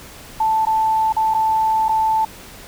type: tone with dropouts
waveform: sine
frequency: 880 Hz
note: A5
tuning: in tune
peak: -14 dBFS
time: 0.4-2.25 s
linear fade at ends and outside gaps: 5 ms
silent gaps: 0.653-0.668 / 1.125-1.165 / 1.34-1.346 / 1.884-1.891 s
effects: pink hiss -39 dBFS RMS until 2.67 s